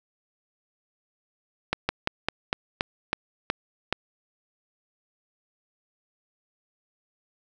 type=slowing click train; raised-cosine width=0.3 ms; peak=-7 dBFS; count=9; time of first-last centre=1.73-3.926 s; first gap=160 ms; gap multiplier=1.15; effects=none